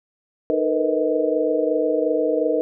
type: tone cluster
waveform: sine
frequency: 309 / 450.9 / 476.4 / 499.3 / 632 Hz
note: D#4 / A4 / A#4 / B4 / D#5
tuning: -12 / +42 / +38 / +19 / +27 cents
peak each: -24 dBFS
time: 0.5-2.61 s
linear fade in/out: 0 ms
effects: none